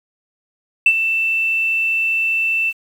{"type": "tone with ADSR envelope", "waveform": "sine", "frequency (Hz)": 2665, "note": "E7", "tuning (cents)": 18, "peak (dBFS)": -5, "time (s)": [0.86, 2.73], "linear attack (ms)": 4, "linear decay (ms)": 59, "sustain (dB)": -10, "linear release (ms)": 43, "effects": ["tanh soft clip ceiling -3 dBFS", "7-bit"]}